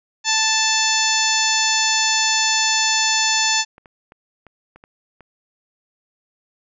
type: harmonic tone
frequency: 880 Hz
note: A5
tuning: in tune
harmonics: 1 / 2 / 3 / 4 / 5 / 6 / 7 / 8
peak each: -24 / -24 / -24 / -24 / -24 / -24 / -24 / -24 dBFS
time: 0.24-3.65 s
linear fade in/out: 50 ms
type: clicks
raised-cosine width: 0.5 ms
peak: -29 dBFS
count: 9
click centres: 3.372 / 3.455 / 3.781 / 3.858 / 4.121 / 4.467 / 4.76 / 4.839 / 5.207 s
effects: none